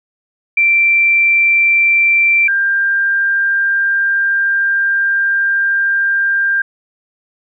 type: tone pair in turn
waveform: sine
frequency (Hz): 2350 / 1593.2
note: D7 / G6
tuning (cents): +1 / +28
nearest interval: perfect fifth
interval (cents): 673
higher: first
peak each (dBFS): -8 / -11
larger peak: first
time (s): 0.57-2.48 / 2.48-6.62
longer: second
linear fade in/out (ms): 5
effects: none